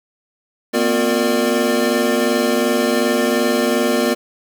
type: tone cluster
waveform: square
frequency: 232.9 / 255.6 / 358 / 462.2 / 594 Hz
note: A#3 / C4 / F4 / A#4 / D5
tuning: -1 / -40 / +43 / -15 / +20 cents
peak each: -22 dBFS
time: 0.73-4.15 s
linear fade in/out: 20 ms
effects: 8-bit